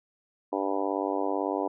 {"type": "harmonic tone", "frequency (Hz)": 98, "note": "G2", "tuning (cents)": 0, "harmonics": [3, 4, 5, 6, 7, 8, 9, 10], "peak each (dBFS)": [-32, -33, -34, -35, -35, -36, -37, -37], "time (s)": [0.52, 1.68], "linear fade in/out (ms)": 10, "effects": []}